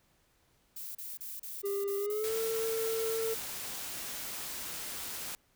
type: noise bursts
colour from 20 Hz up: violet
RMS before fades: -42 dBFS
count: 12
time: 0.76-3.403 s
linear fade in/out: 5 ms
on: 190 ms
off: 33 ms
type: tone with pitch glide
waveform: triangle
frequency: 400 to 449 Hz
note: G4 to A4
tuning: +35 to +35 cents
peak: -29 dBFS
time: 1.63-3.35 s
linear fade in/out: 20 ms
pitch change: +200 cents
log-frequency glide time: 1.97-2.35 s
type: noise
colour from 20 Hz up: white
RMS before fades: -40 dBFS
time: 2.24-5.35 s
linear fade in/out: 0 ms
effects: pink hiss -70 dBFS RMS until 5.55 s